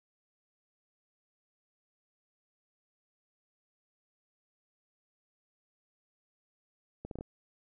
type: accelerating click train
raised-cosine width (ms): 2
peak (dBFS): -27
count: 5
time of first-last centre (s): 7.05-7.209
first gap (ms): 62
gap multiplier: 0.71
effects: none